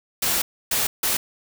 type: noise bursts at uneven times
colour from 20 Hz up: white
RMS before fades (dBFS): -22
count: 3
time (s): 0.22-0.42 / 0.71-0.87 / 1.03-1.17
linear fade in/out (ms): 5
effects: none